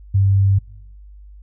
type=tone; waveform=sine; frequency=98 Hz; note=G2; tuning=in tune; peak=-11 dBFS; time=0.14-0.59 s; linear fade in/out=10 ms; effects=noise-tail reverb RT60 0.9 s tail -26 dB re dry + added 50 Hz sine -38 dBFS peak until 1.42 s